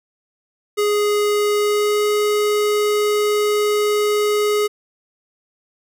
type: tone with pitch glide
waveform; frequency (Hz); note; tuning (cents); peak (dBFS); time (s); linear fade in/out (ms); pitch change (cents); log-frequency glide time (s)
square; 415.3 to 418.2; G#4 to G#4; 0 to +12; -16; 0.77-4.68; 20; +12; 1.56-2.06
effects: none